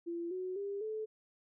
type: tone with pitch steps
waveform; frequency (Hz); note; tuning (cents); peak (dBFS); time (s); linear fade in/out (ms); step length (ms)
sine; 340.7 / 369.4 / 400.5 / 434.2; F4 / F#4 / G4 / A4; -43 / -3 / +37 / -23; -36; 0.06-1.06; 20; 250
effects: none